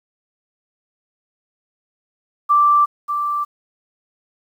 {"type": "tone with echo", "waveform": "sine", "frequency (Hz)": 1173, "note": "D6", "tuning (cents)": -2, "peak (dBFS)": -10, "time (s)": [2.49, 2.86], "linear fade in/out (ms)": 20, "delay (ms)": 590, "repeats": 1, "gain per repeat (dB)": -8, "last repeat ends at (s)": 3.45, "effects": ["8-bit"]}